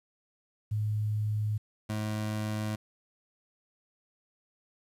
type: tone pair in turn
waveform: sine / 25% pulse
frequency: 106.4 / 107.26 Hz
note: G#2 / A2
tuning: +42 / -44 cents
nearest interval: unison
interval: 14 cents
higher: second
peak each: -27 dBFS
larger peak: neither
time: 0.71-1.58 / 1.89-2.76 s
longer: neither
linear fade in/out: 10 ms
effects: resampled to 32000 Hz + 10-bit